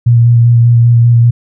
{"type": "tone with vibrato", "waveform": "sine", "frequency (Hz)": 118.3, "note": "A#2", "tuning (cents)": 26, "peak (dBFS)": -3, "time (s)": [0.06, 1.31], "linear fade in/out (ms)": 10, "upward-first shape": "square", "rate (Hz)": 5.1, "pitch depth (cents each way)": 14, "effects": []}